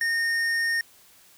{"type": "tone with hard clipping", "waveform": "triangle", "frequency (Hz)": 1838, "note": "A#6", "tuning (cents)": -25, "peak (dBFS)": -24, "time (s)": [0.01, 0.81], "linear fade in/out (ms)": 2, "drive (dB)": 13, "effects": ["white hiss -55 dBFS RMS until 1.37 s"]}